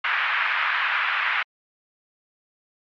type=band-pass noise; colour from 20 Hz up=pink; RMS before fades=-23 dBFS; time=0.04-1.43 s; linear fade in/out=5 ms; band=1200 to 2600 Hz; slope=24 dB/octave; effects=low-pass 4000 Hz 12 dB/octave + MP3 64 kbps